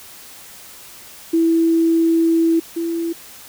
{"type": "tone pair in turn", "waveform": "sine", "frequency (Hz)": [329.6, 334.4], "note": ["E4", "E4"], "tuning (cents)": [0, 25], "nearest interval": "unison", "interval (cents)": 25, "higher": "second", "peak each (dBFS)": [-12, -19], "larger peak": "first", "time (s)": [[1.33, 2.6], [2.76, 3.13]], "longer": "first", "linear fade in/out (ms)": 10, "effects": ["white hiss -40 dBFS RMS until 3.48 s"]}